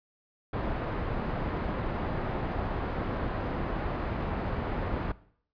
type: low-pass noise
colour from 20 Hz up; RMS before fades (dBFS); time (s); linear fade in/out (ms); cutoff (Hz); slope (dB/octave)
pink; -32; 0.53-5.12; 5; 1300; 12
effects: noise-tail reverb RT60 0.6 s tail -19 dB re dry + resampled to 11025 Hz